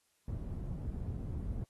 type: low-pass noise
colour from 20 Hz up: white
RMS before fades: -39 dBFS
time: 0.28-1.64 s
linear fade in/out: 2 ms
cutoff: 110 Hz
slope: 12 dB/octave
effects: white hiss -75 dBFS RMS until 1.69 s + AAC 32 kbps